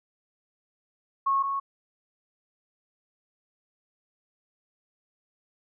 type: tone pair in turn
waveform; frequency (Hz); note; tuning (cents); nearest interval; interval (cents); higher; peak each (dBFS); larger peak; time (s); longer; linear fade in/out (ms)
sine; 1094 / 1101.6; C#6 / C#6; -23 / -11; unison; 12; second; -21 / -26; first; 1.26-1.43 / 1.43-1.6; neither; 10
effects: none